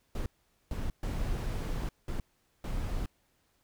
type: noise bursts at uneven times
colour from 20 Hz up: brown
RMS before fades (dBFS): -33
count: 5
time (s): 0.15-0.26 / 0.71-0.9 / 1.03-1.89 / 2.08-2.2 / 2.64-3.06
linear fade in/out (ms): 2
effects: pink hiss -72 dBFS RMS until 3.63 s